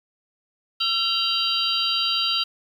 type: tone cluster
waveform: sine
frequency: 1356 / 2795 / 3113 / 3877 / 4696 Hz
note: E6 / F7 / G7 / B7 / D8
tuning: +49 / +1 / -13 / -33 / -1 cents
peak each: -30 / -27 / -25 / -26 / -27 dBFS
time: 0.8-2.44 s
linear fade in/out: 10 ms
effects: 8-bit